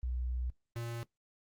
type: tone pair in turn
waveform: sine / square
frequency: 61.74 / 117.22 Hz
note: B1 / A#2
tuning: 0 / +10 cents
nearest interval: major seventh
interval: 1110 cents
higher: second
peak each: -33 / -37 dBFS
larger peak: first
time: 0.03-0.5 / 0.76-1.03 s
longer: first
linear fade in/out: 0 ms
effects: noise-tail reverb RT60 0.1 s tail -17 dB re dry + Opus 24 kbps